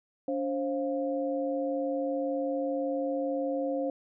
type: tone cluster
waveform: sine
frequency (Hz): 285.8 / 531 / 698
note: D4 / C5 / F5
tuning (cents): -47 / +25 / -1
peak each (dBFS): -32 / -30 / -38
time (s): 0.28-3.9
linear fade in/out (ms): 2
effects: none